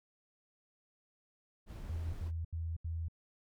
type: noise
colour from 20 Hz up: brown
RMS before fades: -46 dBFS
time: 1.66-2.32 s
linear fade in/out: 50 ms
type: tone bursts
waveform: sine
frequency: 82.41 Hz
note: E2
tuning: in tune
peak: -35 dBFS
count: 4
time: 1.89-3.084 s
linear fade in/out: 5 ms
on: 240 ms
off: 78 ms
effects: none